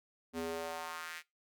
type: tone with high-pass filter sweep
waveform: square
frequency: 82.41 Hz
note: E2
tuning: in tune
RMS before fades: -41 dBFS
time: 0.33-1.23 s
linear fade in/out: 50 ms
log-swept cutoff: 270 to 2100 Hz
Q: 2.1
effects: noise-tail reverb RT60 0.2 s tail -21 dB re dry